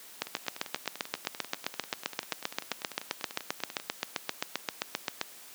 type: two click trains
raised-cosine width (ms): 0.2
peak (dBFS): -11 / -22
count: 39 / 37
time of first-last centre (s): 0.22-5.213 / 0.27-3.799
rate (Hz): 7.61 / 10.2
effects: white hiss -50 dBFS RMS until 5.54 s + high-pass 200 Hz 12 dB/octave